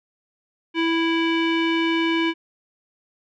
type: tone with low-pass filter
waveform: square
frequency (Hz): 329.6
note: E4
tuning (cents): 0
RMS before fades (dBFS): -21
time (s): 0.74-2.34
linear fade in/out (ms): 50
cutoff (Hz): 2700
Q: 4.4
effects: none